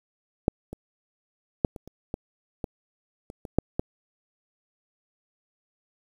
clicks, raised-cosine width 2 ms, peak -6 / -23 / -6 / -25 / -30 / -16 / -16 / -26 / -23 / -6 / -11 dBFS, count 11, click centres 0.481 / 0.73 / 1.648 / 1.762 / 1.876 / 2.141 / 2.642 / 3.301 / 3.452 / 3.586 / 3.795 s, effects 8-bit

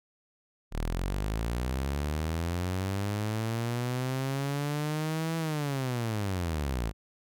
sawtooth linear two-way sweep, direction up then down, 36.71 to 164.81 to 50.4 Hz, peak -25 dBFS, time 0.71-6.93 s, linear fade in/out 50 ms, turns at 5.37 s, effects none

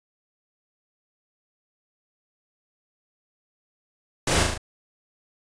pink noise with echo, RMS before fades -22 dBFS, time 4.27-4.43 s, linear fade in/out 5 ms, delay 37 ms, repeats 4, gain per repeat -3 dB, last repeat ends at 4.578 s, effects resampled to 22050 Hz

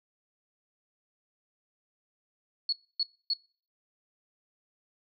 sine tone bursts, 4370 Hz, C#8, 26 cents flat, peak -25 dBFS, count 3, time 2.69-3.335 s, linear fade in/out 2 ms, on 35 ms, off 270 ms, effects noise-tail reverb RT60 0.4 s tail -23 dB re dry

